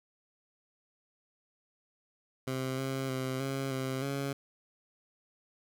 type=tone with pitch steps; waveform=15% pulse; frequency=131 / 133.8 / 130.7 / 135.6 / 131.8 / 138.6 Hz; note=C3 / C3 / C3 / C#3 / C3 / C#3; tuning=+2 / +39 / -1 / -38 / +13 / 0 cents; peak=-26 dBFS; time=2.47-4.33 s; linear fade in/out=5 ms; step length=310 ms; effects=none